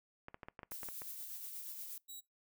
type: clicks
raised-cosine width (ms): 0.5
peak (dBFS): -32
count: 10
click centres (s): 0.284 / 0.344 / 0.432 / 0.485 / 0.592 / 0.632 / 0.719 / 0.832 / 0.887 / 1.019
type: noise with tremolo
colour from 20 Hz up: violet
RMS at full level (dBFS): -45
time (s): 0.71-1.98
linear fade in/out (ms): 2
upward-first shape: sine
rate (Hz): 8.4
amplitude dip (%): 35
type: tone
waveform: 5% pulse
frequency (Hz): 3879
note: B7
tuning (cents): -32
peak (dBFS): -39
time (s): 2.08-2.21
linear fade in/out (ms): 20
effects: noise-tail reverb RT60 0.2 s tail -24 dB re dry